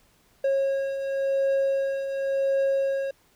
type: beating tone pair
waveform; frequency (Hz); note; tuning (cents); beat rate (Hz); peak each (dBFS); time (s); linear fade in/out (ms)
triangle; 544 / 544.92; C#5 / C#5; -33 / -30; 0.92; -29 / -21; 0.44-3.11; 5
effects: pink hiss -62 dBFS RMS until 3.35 s